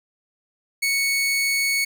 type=tone; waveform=sawtooth; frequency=2217 Hz; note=C#7; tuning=in tune; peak=-16 dBFS; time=0.82-1.85 s; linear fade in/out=10 ms; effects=none